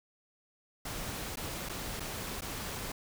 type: noise with dropouts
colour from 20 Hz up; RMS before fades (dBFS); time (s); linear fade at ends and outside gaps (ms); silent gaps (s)
pink; -39; 0.85-2.92; 5; 1.358-1.37 / 1.689-1.694 / 1.998-2.003 / 2.409-2.419
effects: none